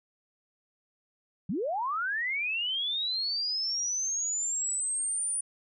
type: linear sweep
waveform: sine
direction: up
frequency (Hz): 148.7 to 9520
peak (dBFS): -28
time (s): 1.49-5.41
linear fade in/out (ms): 5
effects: none